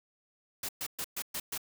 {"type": "noise bursts", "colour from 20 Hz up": "white", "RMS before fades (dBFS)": -36, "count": 6, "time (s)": [0.63, 1.578], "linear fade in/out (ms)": 5, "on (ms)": 58, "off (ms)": 120, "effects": []}